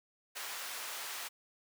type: high-pass noise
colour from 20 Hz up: pink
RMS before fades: -42 dBFS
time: 0.35-1.29 s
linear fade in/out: 20 ms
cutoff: 1000 Hz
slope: 12 dB/octave
effects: none